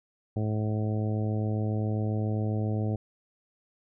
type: harmonic tone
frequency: 107.4 Hz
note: A2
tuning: 41 cents flat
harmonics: 1 / 2 / 3 / 4 / 5 / 6 / 7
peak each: -27 / -33 / -37 / -39 / -41 / -43 / -44 dBFS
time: 0.36-2.96 s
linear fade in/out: 5 ms
effects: none